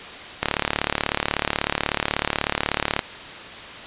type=click train; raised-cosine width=0.3 ms; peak=-3 dBFS; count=94; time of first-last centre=0.43-2.992 s; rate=36.3 Hz; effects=white hiss -36 dBFS RMS until 3.86 s + resampled to 8000 Hz